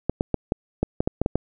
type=clicks; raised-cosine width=2 ms; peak=-7 dBFS; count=10; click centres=0.096 / 0.209 / 0.343 / 0.521 / 0.83 / 1.005 / 1.075 / 1.216 / 1.261 / 1.356 s; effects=none